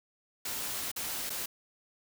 white noise with dropouts, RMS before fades -36 dBFS, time 0.45-1.46 s, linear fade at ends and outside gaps 5 ms, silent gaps 0.916-0.961 / 1.296-1.301 s, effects none

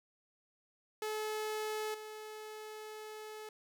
sawtooth tone with level steps, 430.2 Hz, A4, 39 cents flat, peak -32 / -41 dBFS, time 1.02-3.49 s, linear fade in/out 2 ms, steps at 1.94 s, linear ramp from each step 5 ms, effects none

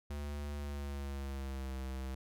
square tone with pitch glide, 72.6 to 65.81 Hz, D2 to C2, -19 to +11 cents, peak -39 dBFS, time 0.1-2.15 s, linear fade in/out 5 ms, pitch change -170 cents, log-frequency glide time 0.55-1.75 s, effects none

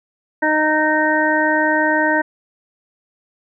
harmonic tone, 308.6 Hz, D#4, 14 cents flat, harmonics 1 / 2 / 3 / 5 / 6, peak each -20 / -20 / -20 / -20 / -20 dBFS, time 0.42-2.22 s, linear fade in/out 10 ms, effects none

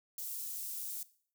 white high-pass noise, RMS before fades -41 dBFS, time 0.18-1.03 s, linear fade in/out 2 ms, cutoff 8200 Hz, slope 12 dB/octave, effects noise-tail reverb RT60 0.5 s tail -18 dB re dry

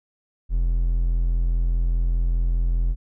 triangle tone, 42.45 Hz, F1, 48 cents flat, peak -16 dBFS, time 0.49-2.96 s, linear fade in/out 50 ms, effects none

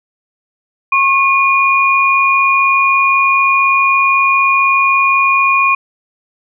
sine tone pair together, 1086.5 / 2439 Hz, C#6 / D#7, -35 / -35 cents, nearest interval octave + major second, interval 1400 cents, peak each -11 dBFS, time 0.92-5.75 s, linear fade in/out 5 ms, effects none

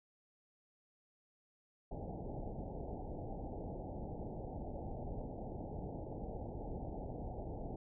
pink low-pass noise, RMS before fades -44 dBFS, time 1.91-7.76 s, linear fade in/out 5 ms, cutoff 850 Hz, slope 96 dB/octave, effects none

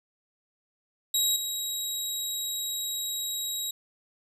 20% pulse tone with level steps, 3832 Hz, A#7, 47 cents sharp, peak -17 / -24 dBFS, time 1.14-3.71 s, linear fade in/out 5 ms, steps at 1.36 s, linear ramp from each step 2 ms, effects none

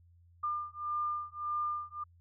sine beating tone pair, 1200 / 1201.7 Hz, D6 / D6, +37 / +39 cents, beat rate 1.7 Hz, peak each -36 / -36 dBFS, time 0.43-2.04 s, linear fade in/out 10 ms, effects added 86 Hz sine -59 dBFS peak until 2.2 s

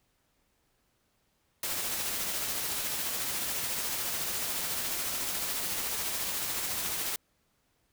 white noise with tremolo, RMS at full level -32 dBFS, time 1.63-7.16 s, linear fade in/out 2 ms, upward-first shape sine, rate 14 Hz, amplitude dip 25%, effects pink hiss -73 dBFS RMS until 7.92 s

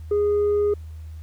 sine tone with tanh clipping, 412.5 Hz, G#4, 12 cents flat, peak -18 dBFS, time 0.11-0.74 s, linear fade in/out 5 ms, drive 1 dB, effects added 79 Hz sine -34 dBFS peak until 1.22 s + pink hiss -59 dBFS RMS until 1.22 s

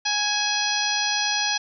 harmonic tone with a mistuned harmonic, 830.6 Hz, G#5, in tune, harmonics 1 / 2 / 3 / 4 / 5 / 6 / 7, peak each -29 / -29 / -29 / -29 / -29 / -29 / -29 dBFS, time 0.05-1.58 s, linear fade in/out 10 ms, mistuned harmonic 3, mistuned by +38 cents, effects none

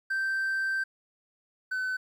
triangle tone pair in turn, 1561 / 1515.7 Hz, G6 / F#6, -8 / +41 cents, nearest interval minor second, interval 51 cents, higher first, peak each -24 / -26 dBFS, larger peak first, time 0.1-0.84 / 1.71-1.97 s, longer first, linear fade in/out 10 ms, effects tanh soft clip ceiling -20 dBFS + 11-bit

